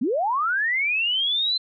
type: linear sweep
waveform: sine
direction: up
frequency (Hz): 205.9 to 4109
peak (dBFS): -20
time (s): 0.01-1.58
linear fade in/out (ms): 10
effects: none